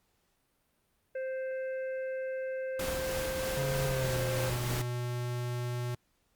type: harmonic tone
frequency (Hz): 523.3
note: C5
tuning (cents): 0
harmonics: 1 / 3 / 4 / 5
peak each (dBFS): -33 / -45 / -54 / -56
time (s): 1.15-4.5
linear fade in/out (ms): 5
type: noise with tremolo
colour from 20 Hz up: pink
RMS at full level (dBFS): -36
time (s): 2.79-4.82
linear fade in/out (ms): 5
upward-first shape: sine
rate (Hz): 3.2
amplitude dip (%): 25
type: tone with pitch glide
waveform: square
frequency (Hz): 138.59 to 122.05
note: C#3 to B2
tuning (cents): 0 to -20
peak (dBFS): -33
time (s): 3.57-5.95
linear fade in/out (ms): 5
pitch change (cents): -220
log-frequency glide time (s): 3.87-4.19
effects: pink hiss -74 dBFS RMS until 6.35 s + Opus 48 kbps